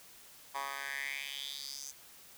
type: tone with high-pass filter sweep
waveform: 10% pulse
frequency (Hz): 138.59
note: C#3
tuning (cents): 0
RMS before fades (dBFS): -41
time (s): 0.54-1.92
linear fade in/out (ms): 20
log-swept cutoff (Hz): 1000 to 6500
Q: 4.5
effects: white hiss -56 dBFS RMS until 2.37 s